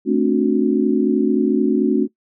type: chord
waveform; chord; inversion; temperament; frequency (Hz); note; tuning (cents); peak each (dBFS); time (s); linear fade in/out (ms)
sine; D dominant seventh; second; just; 220.2 / 264.3 / 293.7 / 367.1; A3 / C4 / D4 / F#4; +2 / +18 / 0 / -14; -19; 0.05-2.08; 50
effects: noise-tail reverb RT60 0.1 s tail -19 dB re dry